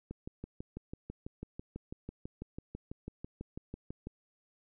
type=click train; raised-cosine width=3 ms; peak=-28 dBFS; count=25; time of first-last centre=0.11-4.07 s; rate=6.06 Hz; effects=none